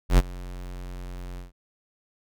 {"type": "tone with ADSR envelope", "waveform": "square", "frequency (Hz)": 44.91, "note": "F1", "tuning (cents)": 49, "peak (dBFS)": -12, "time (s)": [0.09, 1.52], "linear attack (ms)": 92, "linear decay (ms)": 32, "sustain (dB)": -23, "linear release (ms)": 140, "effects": []}